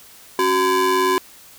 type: ring-modulated tone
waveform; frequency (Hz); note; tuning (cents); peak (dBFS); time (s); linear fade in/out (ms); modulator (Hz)
square; 323.5; E4; -32; -13; 0.39-1.18; 0; 696
effects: white hiss -45 dBFS RMS until 1.58 s